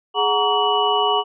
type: tone cluster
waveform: sine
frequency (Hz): 418.1 / 738 / 933 / 1136 / 2945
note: G#4 / F#5 / A#5 / C#6 / F#7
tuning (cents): +12 / -5 / +1 / +42 / -9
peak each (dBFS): -22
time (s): 0.14-1.24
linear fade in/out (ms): 50
effects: none